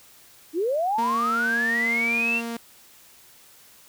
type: linear sweep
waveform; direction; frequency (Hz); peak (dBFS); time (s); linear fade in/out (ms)
sine; up; 295.7 to 2761; -21; 0.53-2.42; 50
type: tone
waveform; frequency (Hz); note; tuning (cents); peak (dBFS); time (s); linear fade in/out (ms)
sawtooth; 232.4; A#3; -5; -25; 0.98-2.57; 5
effects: white hiss -52 dBFS RMS until 3.88 s